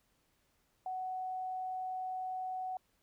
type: tone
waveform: sine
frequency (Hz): 745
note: F#5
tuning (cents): +12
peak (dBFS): -36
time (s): 0.86-2.77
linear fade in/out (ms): 2
effects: pink hiss -75 dBFS RMS until 3.02 s